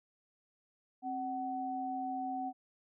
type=tone pair together; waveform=sine; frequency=265.2 / 751 Hz; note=C4 / F#5; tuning=+23 / +26 cents; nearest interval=octave + tritone; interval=1803 cents; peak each=-40 / -36 dBFS; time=1.02-2.53 s; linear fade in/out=50 ms; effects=none